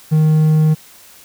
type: tone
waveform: triangle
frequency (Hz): 155.56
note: D#3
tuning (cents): 0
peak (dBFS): -7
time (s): 0.11-0.75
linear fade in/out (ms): 20
effects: white hiss -43 dBFS RMS until 1.24 s